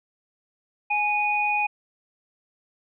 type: tone pair together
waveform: sine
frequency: 835 / 2473 Hz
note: G#5 / D#7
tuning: +9 / -11 cents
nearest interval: octave + perfect fifth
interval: 1880 cents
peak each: -24 / -23 dBFS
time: 0.9-1.67 s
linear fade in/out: 10 ms
effects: none